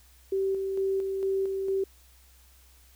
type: tone with tremolo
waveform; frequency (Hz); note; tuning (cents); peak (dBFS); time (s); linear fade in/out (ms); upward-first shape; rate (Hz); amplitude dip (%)
sine; 386.9; G4; -23; -24; 0.32-1.84; 5; square; 2.2; 35
effects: added 63 Hz sine -56 dBFS peak until 2.95 s + white hiss -60 dBFS RMS until 2.95 s